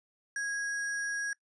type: tone with sample-and-hold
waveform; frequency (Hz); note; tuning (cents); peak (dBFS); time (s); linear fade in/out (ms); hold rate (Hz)
sine; 1651; G#6; -11; -31; 0.36-1.33; 2; 7350
effects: noise-tail reverb RT60 0.1 s tail -22 dB re dry + resampled to 22050 Hz